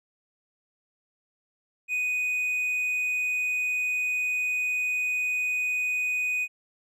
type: tone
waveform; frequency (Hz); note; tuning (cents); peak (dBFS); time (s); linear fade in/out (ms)
triangle; 2489; D#7; 0; -23; 1.88-6.48; 50
effects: none